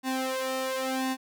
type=tone with flanger; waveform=sawtooth; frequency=261.6 Hz; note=C4; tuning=in tune; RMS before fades=-30 dBFS; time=0.03-1.17 s; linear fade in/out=50 ms; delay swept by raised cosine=1.1 to 2.2 ms; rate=0.94 Hz; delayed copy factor=+0.95; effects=none